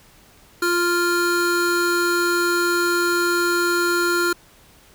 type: tone pair together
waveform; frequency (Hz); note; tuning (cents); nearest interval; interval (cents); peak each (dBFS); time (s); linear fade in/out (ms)
square; 348.7 / 1396.9; F4 / F6; -3 / 0; 2 octaves; 2403; -21; 0.62-4.33; 5
effects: pink hiss -51 dBFS RMS until 4.94 s